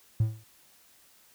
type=tone with exponential decay; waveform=triangle; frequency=110 Hz; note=A2; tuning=in tune; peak=-15 dBFS; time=0.2-0.44 s; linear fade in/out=5 ms; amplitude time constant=51 ms; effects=tanh soft clip ceiling -16 dBFS + white hiss -60 dBFS RMS until 1.34 s